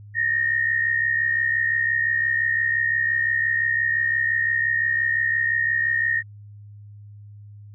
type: tone pair together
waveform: sine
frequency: 1798.9 / 1864.7 Hz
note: A6 / A#6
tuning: +38 / 0 cents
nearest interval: minor second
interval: 62 cents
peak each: -25 / -20 dBFS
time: 0.14-6.23 s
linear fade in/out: 50 ms
effects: added 103 Hz sine -40 dBFS peak until 7.74 s